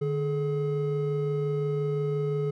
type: tone pair together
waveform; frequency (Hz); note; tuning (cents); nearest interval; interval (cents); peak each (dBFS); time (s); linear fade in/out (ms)
triangle; 149.98 / 424.2; D3 / G#4; +37 / +37; octave + tritone; 1800; -26; 0.01-2.51; 10
effects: none